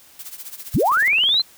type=noise with tremolo; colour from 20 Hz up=blue; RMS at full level=-32 dBFS; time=0.19-1.08 s; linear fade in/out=2 ms; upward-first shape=triangle; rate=15 Hz; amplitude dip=95%
type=linear sweep; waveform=sine; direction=up; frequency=43.56 to 4186 Hz; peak=-14 dBFS; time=0.74-1.42 s; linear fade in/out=10 ms
type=click train; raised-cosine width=0.5 ms; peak=-21 dBFS; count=10; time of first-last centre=0.92-1.396 s; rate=18.9 Hz
effects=white hiss -49 dBFS RMS until 1.57 s